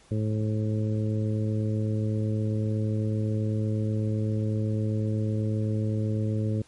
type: harmonic tone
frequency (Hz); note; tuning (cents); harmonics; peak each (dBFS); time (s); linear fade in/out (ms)
107.9; A2; -33; 1 / 2 / 3 / 4 / 5; -25 / -31 / -35 / -37 / -39; 0.11-6.62; 5
effects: pink hiss -57 dBFS RMS until 6.67 s + MP3 48 kbps